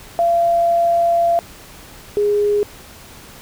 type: tone pair in turn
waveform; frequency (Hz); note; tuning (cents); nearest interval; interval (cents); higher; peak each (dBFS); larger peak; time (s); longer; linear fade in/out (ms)
sine; 683 / 412.9; F5 / G#4; -39 / -10; major sixth; 871; first; -12 / -13; first; 0.19-1.39 / 2.17-2.63; first; 0
effects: pink hiss -40 dBFS RMS until 3.41 s